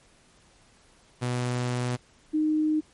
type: tone pair in turn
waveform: sawtooth / sine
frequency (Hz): 123.47 / 308.4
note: B2 / D#4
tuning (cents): 0 / -15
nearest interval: octave + major third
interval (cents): 1585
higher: second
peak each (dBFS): -22 / -21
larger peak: second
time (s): 1.21-1.97 / 2.33-2.81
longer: first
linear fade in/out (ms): 20
effects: pink hiss -59 dBFS RMS until 2.93 s + MP3 48 kbps